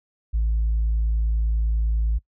sine tone, 55 Hz, A1, in tune, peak -17 dBFS, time 0.33-2.19 s, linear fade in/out 20 ms, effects noise-tail reverb RT60 0.1 s tail -23 dB re dry + tanh soft clip ceiling -16 dBFS

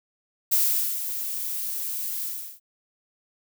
violet noise with ADSR envelope, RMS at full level -20 dBFS, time 0.51-2.6 s, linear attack 16 ms, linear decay 450 ms, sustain -10 dB, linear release 360 ms, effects none

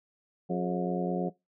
harmonic tone with a mistuned harmonic, 89.5 Hz, F2, 43 cents sharp, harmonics 2 / 3 / 4 / 5 / 6 / 7 / 8, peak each -30 / -38 / -35 / -36 / -37 / -41 / -38 dBFS, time 0.49-1.3 s, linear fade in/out 20 ms, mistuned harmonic 5, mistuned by -96 cents, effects noise-tail reverb RT60 0.2 s tail -21 dB re dry

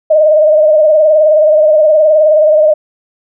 sine tone with vibrato, 616 Hz, D#5, 17 cents flat, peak -4 dBFS, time 0.1-2.74 s, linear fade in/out 10 ms, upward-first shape triangle, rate 19 Hz, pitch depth 70 cents each way, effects none

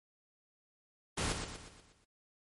pink noise with echo, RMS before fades -34 dBFS, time 1.17-1.33 s, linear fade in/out 10 ms, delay 120 ms, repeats 6, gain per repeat -6 dB, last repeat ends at 2.05 s, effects MP3 48 kbps

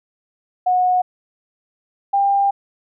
sine tone pair in turn, 730 / 796.7 Hz, F#5 / G5, -24 / +28 cents, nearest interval major second, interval 152 cents, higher second, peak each -13 dBFS, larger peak neither, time 0.66-1.02 / 2.13-2.51 s, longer second, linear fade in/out 10 ms, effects none

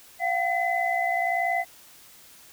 sine tone cluster, 695 / 756 / 2022 Hz, F5 / F#5 / B6, -9 / +37 / +40 cents, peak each -26 / -28 / -27 dBFS, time 0.19-1.65 s, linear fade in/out 50 ms, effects white hiss -51 dBFS RMS until 2.52 s

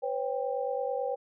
sine tone cluster, 498.9 / 548 / 790 Hz, B4 / C#5 / G5, +17 / -20 / +13 cents, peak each -32 / -33 / -35 dBFS, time 0.02-1.16 s, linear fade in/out 20 ms, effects none

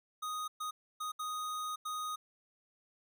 square tone bursts at uneven times, 1244.5 Hz, D#6, in tune, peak -37 dBFS, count 5, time 0.22-0.48 / 0.6-0.71 / 1-1.12 / 1.19-1.76 / 1.85-2.16 s, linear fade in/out 10 ms, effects none

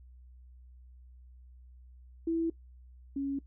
sine tone pair in turn, 330 / 276.8 Hz, E4 / C#4, +2 / -2 cents, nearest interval minor third, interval 304 cents, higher first, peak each -27 / -30 dBFS, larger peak first, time 2.27-2.5 / 3.16-3.39 s, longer neither, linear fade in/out 5 ms, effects noise-tail reverb RT60 0.1 s tail -19 dB re dry + added 62 Hz sine -51 dBFS peak until 3.46 s

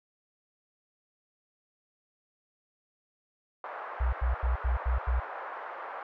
white band-pass noise, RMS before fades -40 dBFS, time 3.64-6.03 s, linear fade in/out 2 ms, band 520 to 1400 Hz, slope 24 dB/octave
sine tone bursts, 61.3 Hz, B1, 12 cents flat, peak -24 dBFS, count 6, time 4-5.2 s, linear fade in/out 10 ms, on 130 ms, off 84 ms
effects none

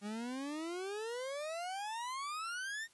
40% pulse exponential sweep, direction up, 200 to 1864.7 Hz, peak -38 dBFS, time 0.01-2.88 s, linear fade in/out 50 ms, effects white hiss -67 dBFS RMS until 2.93 s + resampled to 24000 Hz

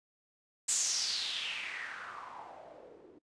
blue noise with low-pass filter sweep, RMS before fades -38 dBFS, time 0.68-3.19 s, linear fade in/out 10 ms, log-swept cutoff 7900 to 330 Hz, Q 4.7, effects noise-tail reverb RT60 0.1 s tail -23 dB re dry + resampled to 22050 Hz

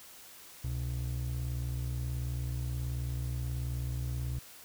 triangle ring-modulated tone, 96.5 Hz, G2, 27 cents flat, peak -27 dBFS, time 0.64-4.39 s, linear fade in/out 5 ms, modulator 29.3 Hz, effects white hiss -52 dBFS RMS until 4.64 s

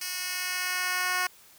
10% pulse tone with high-pass filter sweep, 364.6 Hz, F#4, 25 cents flat, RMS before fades -30 dBFS, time 0.01-1.27 s, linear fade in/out 5 ms, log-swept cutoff 3700 to 1000 Hz, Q 0.8, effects white hiss -55 dBFS RMS until 1.58 s

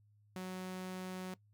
sawtooth tone, 185 Hz, F#3, in tune, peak -37 dBFS, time 0.36-1.34 s, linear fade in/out 0 ms, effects noise-tail reverb RT60 0.1 s tail -19 dB re dry + added 104 Hz sine -65 dBFS peak until 1.53 s

